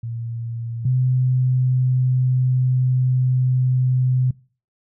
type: tone pair in turn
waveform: sine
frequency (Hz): 116.2 / 127.72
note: A#2 / C3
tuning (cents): -5 / -41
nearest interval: major second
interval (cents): 164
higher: second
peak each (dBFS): -25 / -15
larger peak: second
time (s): 0.03-0.85 / 0.85-4.31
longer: second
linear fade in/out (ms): 5
effects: noise-tail reverb RT60 0.4 s tail -23 dB re dry